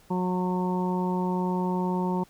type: harmonic tone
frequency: 182.1 Hz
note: F#3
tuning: 27 cents flat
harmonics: 1 / 2 / 3 / 4 / 5 / 6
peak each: -26 / -31 / -39 / -41 / -31 / -43 dBFS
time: 0.1-2.24 s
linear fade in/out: 10 ms
effects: pink hiss -58 dBFS RMS until 2.29 s